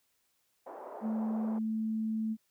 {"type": "band-pass noise", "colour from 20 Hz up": "white", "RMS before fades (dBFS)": -45, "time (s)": [0.66, 1.59], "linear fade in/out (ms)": 10, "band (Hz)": [390, 840], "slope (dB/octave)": 24}
{"type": "tone", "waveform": "sine", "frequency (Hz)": 220, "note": "A3", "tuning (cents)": 0, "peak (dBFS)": -30, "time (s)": [1.01, 2.37], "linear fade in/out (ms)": 50}
{"effects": ["white hiss -75 dBFS RMS until 2.5 s"]}